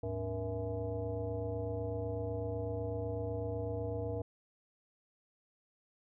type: tone with frequency modulation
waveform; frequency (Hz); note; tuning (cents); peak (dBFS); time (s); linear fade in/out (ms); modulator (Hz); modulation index
sine; 290; D4; -22; -34; 0.03-4.22; 5; 184; 1.9
effects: none